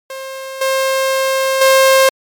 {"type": "tone with level steps", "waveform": "sawtooth", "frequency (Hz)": 532, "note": "C5", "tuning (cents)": 29, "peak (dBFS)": [-21, -9, -3], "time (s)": [0.1, 2.09], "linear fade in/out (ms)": 2, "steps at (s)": [0.61, 1.61], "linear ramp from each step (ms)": 5, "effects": ["MP3 96 kbps"]}